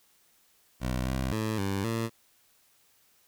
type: tone with pitch steps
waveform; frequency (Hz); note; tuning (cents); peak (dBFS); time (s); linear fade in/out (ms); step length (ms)
15% pulse; 63 / 65.1 / 109.4 / 98 / 114; B1 / C2 / A2 / G2 / A#2; +35 / -8 / -9 / 0 / -38; -22; 0.8-2.1; 50; 260
effects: white hiss -65 dBFS RMS until 3.27 s